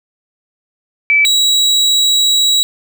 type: tone pair in turn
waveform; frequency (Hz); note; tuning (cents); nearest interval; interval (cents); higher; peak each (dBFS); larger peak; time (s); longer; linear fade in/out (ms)
sine / 35% pulse; 2308 / 3882; D7 / B7; -31 / -31; major sixth; 900; second; -7; neither; 1.1-1.25 / 1.25-2.63; second; 0
effects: none